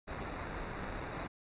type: noise with sample-and-hold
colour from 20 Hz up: pink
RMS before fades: -41 dBFS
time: 0.07-1.28 s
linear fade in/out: 20 ms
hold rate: 3150 Hz
effects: resampled to 8000 Hz